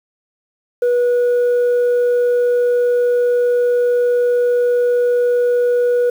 sine tone, 486.6 Hz, B4, 26 cents flat, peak -9 dBFS, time 0.82-6.1 s, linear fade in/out 5 ms, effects tanh soft clip ceiling -11 dBFS + 7-bit

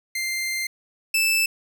sawtooth tone pair in turn, 2093 / 2637 Hz, C7 / E7, 0 / 0 cents, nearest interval major third, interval 400 cents, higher second, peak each -21 / -15 dBFS, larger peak second, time 0.15-0.67 / 1.14-1.46 s, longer first, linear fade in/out 5 ms, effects none

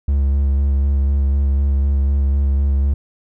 triangle tone with vibrato, 69.3 Hz, C#2, in tune, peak -11 dBFS, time 0.08-2.94 s, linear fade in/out 5 ms, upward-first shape square, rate 4 Hz, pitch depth 17 cents each way, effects none

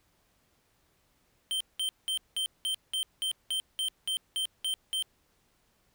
square tone bursts, 3121 Hz, G7, 8 cents flat, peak -29 dBFS, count 13, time 1.51-5.025 s, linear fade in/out 0 ms, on 95 ms, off 190 ms, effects pink hiss -70 dBFS RMS until 5.94 s

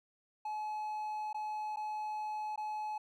triangle tone with dropouts, 853 Hz, G#5, 46 cents sharp, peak -34 dBFS, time 0.45-2.98 s, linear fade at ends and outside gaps 5 ms, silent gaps 1.33-1.344 / 1.761-1.769 / 2.56-2.576 s, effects none

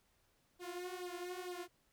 sawtooth tone with flanger, 358.4 Hz, F4, 45 cents sharp, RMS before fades -45 dBFS, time 0.59-1.68 s, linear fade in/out 50 ms, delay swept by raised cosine 0.21 to 6.11 ms, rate 2.2 Hz, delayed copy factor +0.8, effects pink hiss -75 dBFS RMS until 1.92 s

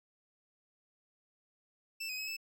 25% pulse tone with pitch steps, 2657 / 2515 / 2561 / 2628 Hz, E7 / D#7 / D#7 / E7, +13 / +18 / +49 / -6 cents, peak -34 dBFS, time 2-2.368 s, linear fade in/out 10 ms, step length 92 ms, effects none

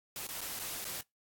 white noise with dropouts, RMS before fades -40 dBFS, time 0.16-1.01 s, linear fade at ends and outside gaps 1 ms, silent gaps 0.269-0.288 / 0.408-0.414 / 0.592-0.596 / 0.844-0.851 s, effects noise-tail reverb RT60 0.2 s tail -26 dB re dry + AAC 64 kbps

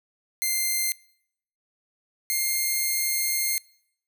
5% pulse tone pair in turn, 2093 / 2119 Hz, C7 / C7, 0 / +21 cents, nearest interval unison, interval 21 cents, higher second, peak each -13 dBFS, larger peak neither, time 0.42-0.92 / 2.3-3.58 s, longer second, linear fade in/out 0 ms, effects noise-tail reverb RT60 0.7 s tail -24 dB re dry

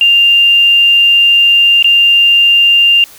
sine tone with dropouts, 2794 Hz, F7, in tune, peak -4 dBFS, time 0.01-3.04 s, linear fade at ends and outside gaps 1 ms, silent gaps 1.826-1.844 s, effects white hiss -37 dBFS RMS until 3.18 s

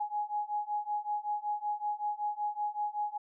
sine beating tone pair, 832 / 837.3 Hz, G#5 / G#5, +3 / +14 cents, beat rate 5.3 Hz, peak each -35 / -34 dBFS, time 0-3.18 s, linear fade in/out 10 ms, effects none

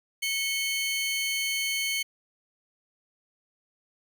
sawtooth tone pair together, 2200 / 3080 Hz, C#7 / G7, -14 / -31 cents, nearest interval tritone, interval 583 cents, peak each -25 / -28 dBFS, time 0.22-2.03 s, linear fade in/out 10 ms, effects none

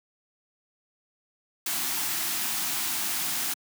white band-stop noise, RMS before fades -29 dBFS, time 1.66-3.54 s, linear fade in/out 5 ms, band 380 to 650 Hz, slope 96 dB/octave, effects high-pass 150 Hz 12 dB/octave

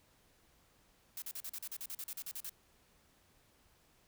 blue noise bursts, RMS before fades -43 dBFS, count 15, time 1.17-2.495 s, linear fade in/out 2 ms, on 51 ms, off 40 ms, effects pink hiss -69 dBFS RMS until 4.07 s

